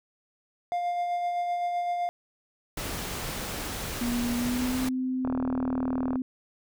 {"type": "tone with tremolo", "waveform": "triangle", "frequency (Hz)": 703, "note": "F5", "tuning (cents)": 11, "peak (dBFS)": -23, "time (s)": [0.72, 2.09], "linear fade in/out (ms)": 0, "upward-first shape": "sine", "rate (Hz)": 7.8, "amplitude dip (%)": 30}
{"type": "noise", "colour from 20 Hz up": "pink", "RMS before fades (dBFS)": -34, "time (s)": [2.77, 4.89], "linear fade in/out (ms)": 5}
{"type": "tone with pitch glide", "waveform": "sine", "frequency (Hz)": [240, 257.2], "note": ["B3", "C4"], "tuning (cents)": [-49, -30], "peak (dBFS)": -26, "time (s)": [4.01, 6.22], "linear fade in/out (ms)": 2, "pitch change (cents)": 119, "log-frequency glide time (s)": [4.36, 4.8]}
{"type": "click train", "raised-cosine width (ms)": 1, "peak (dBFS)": -19, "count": 37, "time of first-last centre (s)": [5.25, 6.157], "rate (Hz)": 39.7}
{"effects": []}